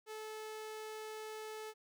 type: tone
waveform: sawtooth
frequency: 433.8 Hz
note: A4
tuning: 25 cents flat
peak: -40 dBFS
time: 0.06-1.74 s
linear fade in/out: 50 ms
effects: none